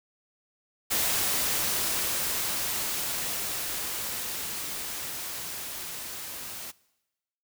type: noise with level ramp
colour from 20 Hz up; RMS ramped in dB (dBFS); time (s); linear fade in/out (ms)
white; -26 to -39; 0.9-6.72; 20
effects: noise-tail reverb RT60 1.0 s tail -22 dB re dry